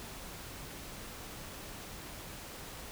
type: silence
effects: pink hiss -46 dBFS RMS until 2.91 s